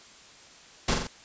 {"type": "noise with echo", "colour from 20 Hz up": "pink", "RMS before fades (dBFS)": -24, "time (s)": [0.88, 0.94], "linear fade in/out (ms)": 5, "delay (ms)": 44, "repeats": 3, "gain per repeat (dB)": -4, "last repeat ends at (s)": 1.072, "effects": ["white hiss -51 dBFS RMS until 1.24 s", "resampled to 16000 Hz"]}